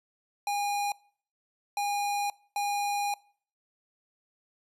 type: tone bursts at uneven times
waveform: square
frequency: 815 Hz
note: G#5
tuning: 33 cents flat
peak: -28 dBFS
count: 3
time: 0.47-0.92 / 1.77-2.3 / 2.56-3.14 s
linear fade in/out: 2 ms
effects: noise-tail reverb RT60 0.5 s tail -23 dB re dry + resampled to 32000 Hz